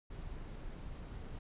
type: noise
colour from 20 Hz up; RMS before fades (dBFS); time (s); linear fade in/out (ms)
brown; -45; 0.1-1.39; 5
effects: resampled to 8000 Hz